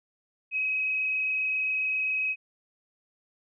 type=tone with frequency modulation; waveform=sine; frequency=2542 Hz; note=D#7; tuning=36 cents sharp; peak=-25 dBFS; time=0.51-2.36 s; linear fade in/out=50 ms; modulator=27.5 Hz; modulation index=0.79; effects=none